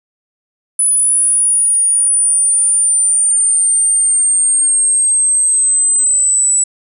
sine exponential sweep, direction down, 9956 to 7902 Hz, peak -9 dBFS, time 0.79-6.64 s, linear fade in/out 5 ms, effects none

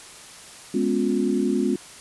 sine chord, C# dominant seventh, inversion second, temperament equal with one note detuned, 207.7 / 246.9 / 277.2 / 357.2 Hz, G#3 / B3 / C#4 / E#4, 0 / 0 / 0 / +39 cents, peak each -25 dBFS, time 0.74-1.76 s, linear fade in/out 5 ms, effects white hiss -43 dBFS RMS until 2 s + resampled to 24000 Hz

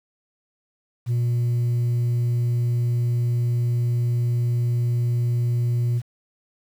sine tone, 120 Hz, B2, 49 cents flat, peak -16 dBFS, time 1.06-6.02 s, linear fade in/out 50 ms, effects tanh soft clip ceiling -18 dBFS + 8-bit

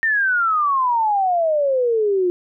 sine exponential sweep, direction down, 1840 to 350 Hz, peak -15 dBFS, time 0.03-2.3 s, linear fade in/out 0 ms, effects none

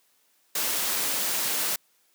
white noise, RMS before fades -27 dBFS, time 0.55-1.76 s, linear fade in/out 5 ms, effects white hiss -66 dBFS RMS until 2.14 s + high-pass 200 Hz 12 dB/octave

